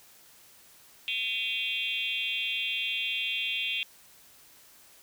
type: tone with frequency modulation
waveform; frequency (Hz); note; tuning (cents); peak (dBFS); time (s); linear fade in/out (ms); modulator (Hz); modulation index
sine; 2960; F#7; 0; -28; 1.08-3.83; 0; 231; 2.5
effects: white hiss -56 dBFS RMS until 5.02 s